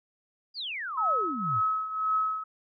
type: exponential sweep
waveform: sine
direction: down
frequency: 4978 to 94.2 Hz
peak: -32 dBFS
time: 0.54-1.62 s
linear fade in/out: 50 ms
type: tone with tremolo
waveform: sine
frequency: 1285 Hz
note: E6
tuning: 45 cents flat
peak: -22 dBFS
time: 0.97-2.44 s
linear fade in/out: 10 ms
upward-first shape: triangle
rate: 1.9 Hz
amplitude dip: 75%
effects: none